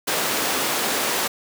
pink high-pass noise, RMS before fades -23 dBFS, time 0.07-1.28 s, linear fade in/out 10 ms, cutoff 340 Hz, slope 12 dB/octave, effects none

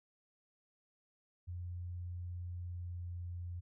sine tone with pitch glide, 88.3 to 87.69 Hz, F2 to F2, +20 to +8 cents, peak -40 dBFS, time 1.47-3.61 s, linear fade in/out 20 ms, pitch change -12 cents, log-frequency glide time 2.48-3.1 s, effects none

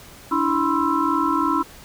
sine tone cluster, 287.4 / 327.5 / 993 / 1056 / 1327 Hz, D4 / E4 / B5 / C6 / E6, -37 / -11 / +9 / +16 / +11 cents, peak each -24 dBFS, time 0.31-1.63 s, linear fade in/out 10 ms, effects pink hiss -44 dBFS RMS until 1.84 s

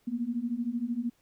sine beating tone pair, 230 / 243 Hz, A#3 / B3, -23 / -28 cents, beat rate 13 Hz, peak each -33 / -31 dBFS, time 0.07-1.1 s, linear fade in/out 10 ms, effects pink hiss -69 dBFS RMS until 1.21 s

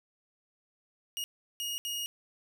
sawtooth tone bursts at uneven times, 2870 Hz, F7, 47 cents sharp, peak -30 dBFS, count 3, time 1.17-1.24 / 1.6-1.78 / 1.85-2.06 s, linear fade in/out 0 ms, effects none

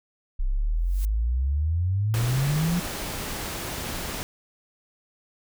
sine exponential sweep, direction up, 30.87 to 180.1 Hz, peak -21 dBFS, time 0.39-2.8 s, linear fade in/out 10 ms
blue noise with exponential growth, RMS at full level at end -37 dBFS, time 0.76-1.05 s, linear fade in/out 0 ms, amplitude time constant 61 ms
pink noise, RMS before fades -32 dBFS, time 2.14-4.23 s, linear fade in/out 0 ms
effects none

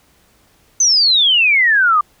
sine exponential sweep, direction down, 6272 to 1174.7 Hz, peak -9 dBFS, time 0.8-2.01 s, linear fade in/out 5 ms, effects pink hiss -54 dBFS RMS until 2.2 s

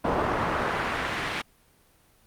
brown noise with band-pass filter sweep, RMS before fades -27 dBFS, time 0.04-1.42 s, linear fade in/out 10 ms, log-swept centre 840 to 2600 Hz, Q 1.1, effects pink hiss -61 dBFS RMS until 2.26 s + Opus 32 kbps

